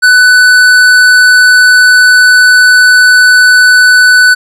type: tone with hard clipping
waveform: sine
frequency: 1495 Hz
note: F#6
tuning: 17 cents sharp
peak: -3 dBFS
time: 0.02-4.35 s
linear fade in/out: 20 ms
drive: 12 dB
effects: none